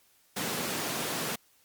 pink high-pass noise, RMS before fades -33 dBFS, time 0.36-1.36 s, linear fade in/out 10 ms, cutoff 150 Hz, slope 24 dB/octave, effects white hiss -65 dBFS RMS until 1.64 s + Opus 48 kbps

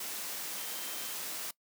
sine tone in noise, 3136 Hz, G7, in tune, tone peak -50 dBFS, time 0.57-1.14 s, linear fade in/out 5 ms, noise white, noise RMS -39 dBFS, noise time 0-1.51 s, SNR -14 dB, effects noise-tail reverb RT60 0.1 s tail -22 dB re dry + high-pass 200 Hz 12 dB/octave

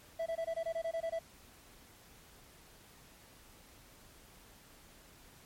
triangle tone bursts, 659.3 Hz, E5, in tune, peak -31 dBFS, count 11, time 0.19-1.192 s, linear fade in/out 10 ms, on 72 ms, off 21 ms, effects pink hiss -59 dBFS RMS until 5.45 s + MP3 64 kbps

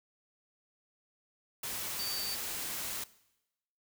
sine tone in noise, 4600 Hz, D8, 37 cents flat, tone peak -36 dBFS, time 1.99-2.35 s, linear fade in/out 5 ms, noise white, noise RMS -38 dBFS, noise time 1.63-3.04 s, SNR -1 dB, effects noise-tail reverb RT60 0.9 s tail -19 dB re dry

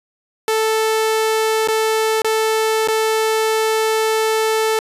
sawtooth tone with dropouts, 440 Hz, A4, in tune, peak -11 dBFS, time 0.48-4.79 s, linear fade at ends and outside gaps 1 ms, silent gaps 1.675-1.685 / 2.219-2.245 / 2.875-2.884 s, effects resampled to 32000 Hz

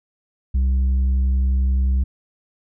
sine tone with tanh clipping, 65.1 Hz, C2, 8 cents flat, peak -16 dBFS, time 0.54-2.04 s, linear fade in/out 10 ms, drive 4 dB, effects none

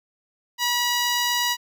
10% pulse tone, 968 Hz, B5, 35 cents flat, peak -12 dBFS, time 0.58-1.57 s, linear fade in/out 50 ms, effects none

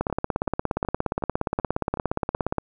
two click trains, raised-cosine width 1 ms, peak -19 / -9 dBFS, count 7 / 45, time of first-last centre 0.1-2.347 / 0.01-2.583 s, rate 2.67 / 17.1 Hz, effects none

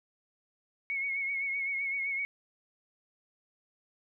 sine tone with vibrato, 2200 Hz, C#7, 14 cents flat, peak -30 dBFS, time 0.9-2.25 s, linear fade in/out 0 ms, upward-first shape triangle, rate 7.8 Hz, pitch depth 51 cents each way, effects none

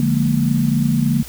sine chord, Bb dominant seventh, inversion first, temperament just, 145.68 / 174.81 / 209.8 / 233.1 Hz, D3 / F3 / Ab3 / Bb3, -14 / +2 / +18 / 0 cents, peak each -18 / -22 / -21 / -18 dBFS, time 0-1.23 s, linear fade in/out 2 ms, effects added 60 Hz sine -37 dBFS peak until 1.28 s + white hiss -37 dBFS RMS until 1.28 s

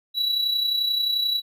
triangle tone with amplitude modulation, 3923 Hz, B7, 12 cents flat, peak -17 dBFS, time 0.14-1.42 s, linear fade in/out 50 ms, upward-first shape sine, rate 31.4 Hz, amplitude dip 50%, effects none

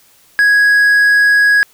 triangle tone, 1661.2 Hz, G#6, in tune, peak -5 dBFS, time 0.39-1.63 s, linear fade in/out 0 ms, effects white hiss -49 dBFS RMS until 1.73 s

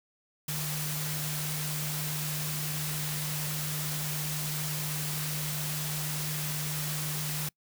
sine tone in noise, 150.9 Hz, D3, 47 cents sharp, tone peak -34 dBFS, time 0.48-7.49 s, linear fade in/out 5 ms, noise white, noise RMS -35 dBFS, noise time 0.48-7.49 s, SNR -2 dB, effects noise-tail reverb RT60 0.1 s tail -26 dB re dry

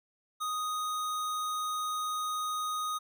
square tone, 1244.5 Hz, D#6, in tune, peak -32 dBFS, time 0.4-2.99 s, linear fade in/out 20 ms, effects none

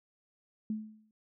sine tone with exponential decay, 216.1 Hz, A3, 31 cents flat, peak -29 dBFS, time 0.7-1.11 s, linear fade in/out 2 ms, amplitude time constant 87 ms, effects none

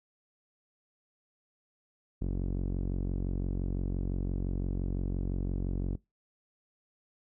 sawtooth tone with low-pass filter, 45.84 Hz, F#1, 15 cents flat, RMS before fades -32 dBFS, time 2.21-5.96 s, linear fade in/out 10 ms, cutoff 310 Hz, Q 1.3, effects noise-tail reverb RT60 0.2 s tail -22 dB re dry

